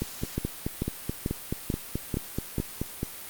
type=two click trains; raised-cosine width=3 ms; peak=-15 / -14 dBFS; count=15 / 6; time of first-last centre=0.02-3.031 / 0.38-2.583 s; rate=4.65 / 2.27 Hz; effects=white hiss -41 dBFS RMS until 3.29 s + Opus 48 kbps